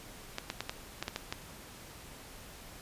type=clicks; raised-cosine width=0.2 ms; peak=-17 dBFS; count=8; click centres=0.384 / 0.501 / 0.606 / 0.695 / 1.026 / 1.081 / 1.161 / 1.325 s; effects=pink hiss -50 dBFS RMS until 2.81 s + resampled to 32000 Hz